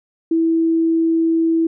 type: tone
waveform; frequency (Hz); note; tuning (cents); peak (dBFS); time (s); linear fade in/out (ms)
sine; 327.8; E4; -10; -13; 0.31-1.67; 5
effects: none